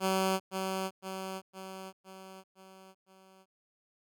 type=tone with echo; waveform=10% pulse; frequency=190 Hz; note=F#3; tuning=46 cents sharp; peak=-19 dBFS; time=0-0.4 s; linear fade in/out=50 ms; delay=510 ms; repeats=6; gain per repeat=-5 dB; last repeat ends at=3.46 s; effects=none